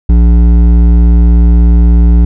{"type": "tone with hard clipping", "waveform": "sine", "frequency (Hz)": 58.27, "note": "A#1", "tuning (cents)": 0, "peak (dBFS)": -4, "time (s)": [0.09, 2.25], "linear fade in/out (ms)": 5, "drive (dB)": 10, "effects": []}